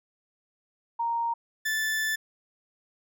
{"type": "tone pair in turn", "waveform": ["sine", "40% pulse"], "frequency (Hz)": [931, 1753], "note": ["A#5", "A6"], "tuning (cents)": [-2, -7], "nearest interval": "major seventh", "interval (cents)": 1095, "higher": "second", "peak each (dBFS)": -25, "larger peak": "neither", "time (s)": [[0.99, 1.34], [1.65, 2.16]], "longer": "second", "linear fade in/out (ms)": 10, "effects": []}